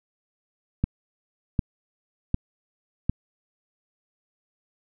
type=click train; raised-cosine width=5 ms; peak=-9 dBFS; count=4; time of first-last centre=0.84-3.096 s; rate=1.33 Hz; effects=none